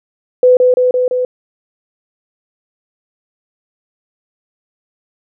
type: tone with echo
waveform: sine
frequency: 502 Hz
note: B4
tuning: 28 cents sharp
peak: -4 dBFS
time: 0.43-0.57 s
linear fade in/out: 2 ms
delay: 170 ms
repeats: 4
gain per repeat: -2 dB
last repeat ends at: 1.25 s
effects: none